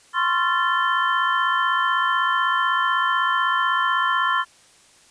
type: tone cluster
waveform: sine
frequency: 1034 / 1090 / 1370 / 1754 / 3100 Hz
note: C6 / C#6 / F6 / A6 / G7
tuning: -21 / -29 / -34 / -6 / -20 cents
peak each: -23 / -25 / -23 / -24 / -31 dBFS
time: 0.13-4.45 s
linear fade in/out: 50 ms
effects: white hiss -53 dBFS RMS until 5.1 s + resampled to 22050 Hz